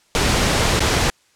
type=noise with dropouts; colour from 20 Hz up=pink; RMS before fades=-17 dBFS; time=0.15-1.1 s; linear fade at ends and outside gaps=0 ms; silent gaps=0.794-0.805 s; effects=white hiss -58 dBFS RMS until 1.35 s + low-pass 8000 Hz 12 dB/octave